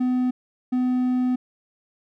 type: tone pair in turn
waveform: triangle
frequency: 251.8 / 251.8 Hz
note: B3 / B3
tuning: +34 / +34 cents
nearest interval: unison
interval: 0 cents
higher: neither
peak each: -17 dBFS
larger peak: neither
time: 0-0.31 / 0.72-1.36 s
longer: second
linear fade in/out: 10 ms
effects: none